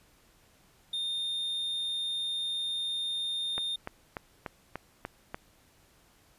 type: tone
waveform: triangle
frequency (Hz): 3643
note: A#7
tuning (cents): -41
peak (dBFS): -29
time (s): 0.93-3.76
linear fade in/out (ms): 5
type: click train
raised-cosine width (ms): 0.5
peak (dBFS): -20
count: 7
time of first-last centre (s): 3.58-5.345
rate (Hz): 3.4
effects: pink hiss -63 dBFS RMS until 6.38 s + resampled to 32000 Hz